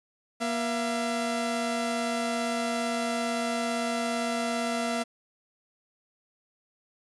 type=tone pair together; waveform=sawtooth; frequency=237.8 / 675.7 Hz; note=A#3 / E5; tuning=+35 / +43 cents; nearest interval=octave + tritone; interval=1808 cents; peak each=-26 dBFS; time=0.4-5.04 s; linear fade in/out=20 ms; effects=resampled to 24000 Hz + 9-bit